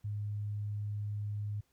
sine tone, 103.83 Hz, G#2, in tune, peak -34 dBFS, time 0.04-1.61 s, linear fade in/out 10 ms, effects pink hiss -75 dBFS RMS until 1.72 s

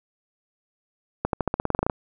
accelerating click train, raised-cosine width 1 ms, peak -8 dBFS, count 13, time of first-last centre 1.25-1.898 s, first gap 82 ms, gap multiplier 0.92, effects none

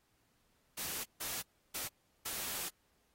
white noise bursts at uneven times, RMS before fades -40 dBFS, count 4, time 0.77-1.04 / 1.2-1.42 / 1.74-1.88 / 2.25-2.69 s, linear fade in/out 10 ms, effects pink hiss -75 dBFS RMS until 3.14 s + AAC 48 kbps

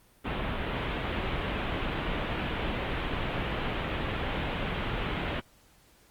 pink low-pass noise, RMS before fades -32 dBFS, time 0.24-5.41 s, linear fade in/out 20 ms, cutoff 3400 Hz, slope 48 dB/octave, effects pink hiss -61 dBFS RMS until 6.1 s + Opus 32 kbps

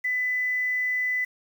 sine tone with quantisation, 2000 Hz, B6, 21 cents sharp, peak -23 dBFS, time 0.04-1.25 s, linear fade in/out 10 ms, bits 8, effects none

